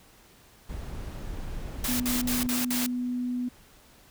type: noise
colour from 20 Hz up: brown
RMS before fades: -36 dBFS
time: 0.69-2.47 s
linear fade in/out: 5 ms
type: noise bursts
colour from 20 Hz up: white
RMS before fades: -30 dBFS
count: 5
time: 1.84-2.864 s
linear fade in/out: 2 ms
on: 160 ms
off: 56 ms
type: tone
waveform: sine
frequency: 247.3 Hz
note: B3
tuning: 3 cents sharp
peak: -27 dBFS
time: 1.88-3.49 s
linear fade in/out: 10 ms
effects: pink hiss -56 dBFS RMS until 4.1 s